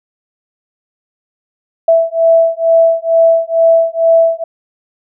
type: beating tone pair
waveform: sine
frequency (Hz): 659 / 661.2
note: E5 / E5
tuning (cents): -1 / +5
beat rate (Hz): 2.2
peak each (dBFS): -10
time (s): 1.88-4.44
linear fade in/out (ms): 5
effects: none